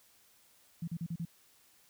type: tone bursts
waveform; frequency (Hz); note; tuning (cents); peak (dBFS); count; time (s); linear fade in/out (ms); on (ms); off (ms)
sine; 167.5; E3; +28; -34; 5; 0.82-1.252; 5; 56; 38
effects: white hiss -65 dBFS RMS until 1.89 s